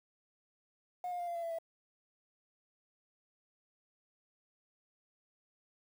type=tone with pitch steps; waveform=sine; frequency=720 / 709.7 / 699.5 / 689.5 / 679.6 / 669.8 / 660.2 Hz; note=F#5 / F5 / F5 / F5 / F5 / E5 / E5; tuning=-47 / +28 / +3 / -22 / -47 / +27 / +2 cents; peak=-34 dBFS; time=1.04-1.586 s; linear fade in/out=2 ms; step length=78 ms; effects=tanh soft clip ceiling -34 dBFS + 10-bit